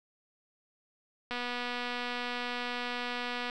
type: click train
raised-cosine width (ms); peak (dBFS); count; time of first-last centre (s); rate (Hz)
0.3; -20; 535; 1.31-3.499; 244
effects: none